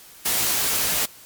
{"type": "noise with comb filter", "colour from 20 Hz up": "white", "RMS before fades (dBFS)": -22, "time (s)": [0.25, 1.06], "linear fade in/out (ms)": 10, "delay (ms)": 18, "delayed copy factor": 0.55, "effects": ["white hiss -46 dBFS RMS until 1.25 s", "MP3 96 kbps"]}